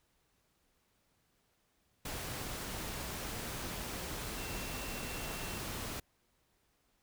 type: tone in noise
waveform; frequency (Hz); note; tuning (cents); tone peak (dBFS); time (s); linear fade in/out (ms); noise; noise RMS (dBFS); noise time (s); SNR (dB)
sine; 2700; E7; +41; -49; 4.37-5.58; 5; pink; -41; 2.05-6; -11
effects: pink hiss -75 dBFS RMS until 7.02 s